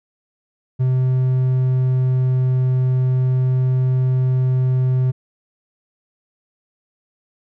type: tone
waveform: triangle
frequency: 128.6 Hz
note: C3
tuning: 30 cents flat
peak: -12 dBFS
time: 0.79-5.12 s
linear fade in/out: 20 ms
effects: none